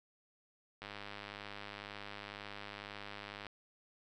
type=click train; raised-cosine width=0.3 ms; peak=-29 dBFS; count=271; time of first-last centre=0.82-3.467 s; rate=102 Hz; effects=none